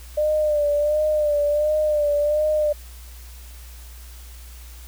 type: tone with vibrato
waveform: sine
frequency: 598 Hz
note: D5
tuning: 31 cents sharp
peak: -17 dBFS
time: 0.17-2.73 s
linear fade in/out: 10 ms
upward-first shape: sine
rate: 1.4 Hz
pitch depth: 45 cents each way
effects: added 60 Hz sine -38 dBFS peak until 4.87 s + white hiss -47 dBFS RMS until 4.87 s